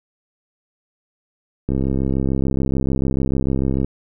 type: click train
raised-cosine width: 3 ms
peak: -8 dBFS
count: 145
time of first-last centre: 1.69-3.846 s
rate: 66.8 Hz
effects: none